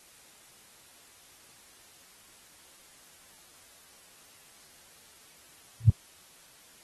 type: tone with exponential growth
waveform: sine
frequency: 113.4 Hz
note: A#2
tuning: 47 cents flat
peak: -11 dBFS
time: 5.8-5.9 s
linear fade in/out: 5 ms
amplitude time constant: 20 ms
effects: white hiss -56 dBFS RMS until 6.83 s + AAC 32 kbps